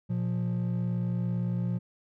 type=tone pair together; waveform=triangle; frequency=119.26 / 177.1 Hz; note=A#2 / F3; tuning=+40 / +24 cents; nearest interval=perfect fifth; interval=684 cents; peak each=-27 dBFS; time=0.09-1.79 s; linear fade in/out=20 ms; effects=tanh soft clip ceiling -19 dBFS